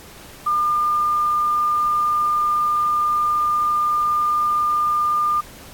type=tone with quantisation; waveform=sine; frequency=1204 Hz; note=D6; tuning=43 cents sharp; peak=-16 dBFS; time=0.46-5.41 s; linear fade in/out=10 ms; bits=7; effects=pink hiss -42 dBFS RMS until 5.73 s + AAC 64 kbps